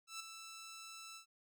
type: tone with ADSR envelope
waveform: 10% pulse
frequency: 1324 Hz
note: E6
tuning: 7 cents sharp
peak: -34 dBFS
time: 0.07-1.26 s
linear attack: 130 ms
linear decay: 7 ms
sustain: -8 dB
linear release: 100 ms
effects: none